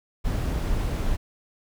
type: noise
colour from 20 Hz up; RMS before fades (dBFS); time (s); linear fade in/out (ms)
brown; -25; 0.24-1.17; 20
effects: none